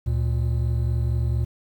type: tone pair together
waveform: triangle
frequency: 72.2 / 116.54 Hz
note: D2 / A#2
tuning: -29 / 0 cents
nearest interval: minor sixth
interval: 829 cents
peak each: -21 dBFS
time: 0.06-1.45 s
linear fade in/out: 10 ms
effects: 9-bit